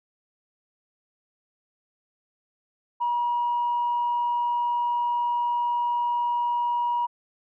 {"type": "tone", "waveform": "sine", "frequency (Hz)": 959, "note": "A#5", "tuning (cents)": 49, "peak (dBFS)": -21, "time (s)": [3, 7.07], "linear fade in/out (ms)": 20, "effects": ["tanh soft clip ceiling -18 dBFS"]}